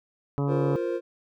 harmonic tone, 141.3 Hz, C#3, 34 cents sharp, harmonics 1 / 2 / 3 / 4 / 5 / 6 / 7 / 8 / 9, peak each -25 / -30 / -32 / -38 / -41 / -43 / -40 / -45 / -43 dBFS, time 0.38-0.76 s, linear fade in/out 0 ms
triangle chord, F suspended fourth, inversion none, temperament equal, 349.2 / 466.2 / 523.3 Hz, F4 / Bb4 / C5, 0 / 0 / 0 cents, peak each -27 / -29 / -29 dBFS, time 0.47-1.01 s, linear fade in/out 50 ms
effects none

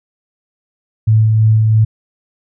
sine tone with tremolo, 109.7 Hz, A2, 5 cents flat, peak -6 dBFS, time 1.07-1.85 s, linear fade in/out 10 ms, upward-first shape sine, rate 3 Hz, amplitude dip 25%, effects none

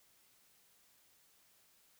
silence, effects white hiss -69 dBFS RMS until 1.99 s

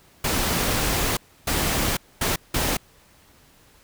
pink noise bursts at uneven times, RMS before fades -23 dBFS, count 4, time 0.24-1.17 / 1.47-1.97 / 2.21-2.36 / 2.54-2.77 s, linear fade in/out 5 ms, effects pink hiss -55 dBFS RMS until 3.83 s

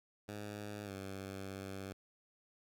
10% pulse tone with pitch glide, 103.83 to 96.88 Hz, G#2 to G2, 0 to -20 cents, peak -35 dBFS, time 0.28-1.93 s, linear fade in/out 10 ms, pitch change -120 cents, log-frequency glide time 0.84-0.92 s, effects none

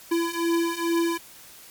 square beating tone pair, 334.9 / 337.2 Hz, E4 / E4, +27 / +39 cents, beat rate 2.3 Hz, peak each -27 / -25 dBFS, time 0.11-1.18 s, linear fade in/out 10 ms, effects white hiss -47 dBFS RMS until 1.7 s + MP3 96 kbps

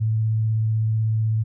sine tone with vibrato, 110.2 Hz, A2, 3 cents sharp, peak -18 dBFS, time 0-1.44 s, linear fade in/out 20 ms, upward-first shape sine, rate 16 Hz, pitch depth 12 cents each way, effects none

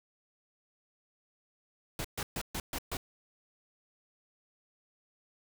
pink noise bursts, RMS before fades -36 dBFS, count 6, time 1.99-2.97 s, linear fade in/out 2 ms, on 55 ms, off 130 ms, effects none

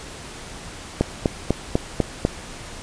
click train, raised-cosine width 2 ms, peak -3 dBFS, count 6, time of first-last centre 1.01-2.251 s, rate 4.03 Hz, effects pink hiss -37 dBFS RMS until 2.82 s + resampled to 22050 Hz

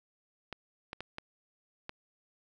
clicks, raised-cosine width 0.3 ms, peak -23 dBFS, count 5, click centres 0.527 / 0.931 / 1.006 / 1.184 / 1.894 s, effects none

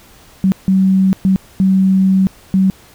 sine tone bursts at uneven times, 190.4 Hz, F#3, 50 cents sharp, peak -8 dBFS, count 5, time 0.44-0.52 / 0.68-1.13 / 1.25-1.36 / 1.6-2.27 / 2.54-2.7 s, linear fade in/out 0 ms, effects pink hiss -44 dBFS RMS until 2.94 s

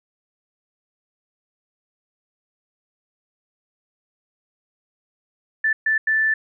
sine tone bursts at uneven times, 1760 Hz, A6, in tune, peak -16 dBFS, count 3, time 5.64-5.73 / 5.86-5.98 / 6.07-6.34 s, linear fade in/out 5 ms, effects none

